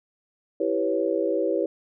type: chord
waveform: sine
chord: C# half-diminished seventh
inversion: first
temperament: equal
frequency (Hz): 329.6 / 392 / 493.9 / 554.4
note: E4 / G4 / B4 / C#5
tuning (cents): 0 / 0 / 0 / 0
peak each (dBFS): -27 / -27 / -27 / -27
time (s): 0.6-1.66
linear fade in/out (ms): 5
effects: none